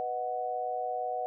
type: chord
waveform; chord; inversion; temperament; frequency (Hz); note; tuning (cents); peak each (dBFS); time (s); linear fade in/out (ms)
sine; B major; none; equal; 493.9 / 622.3 / 740; B4 / D#5 / F#5; 0 / 0 / 0; -37 / -38 / -32; 0-1.26; 0
effects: none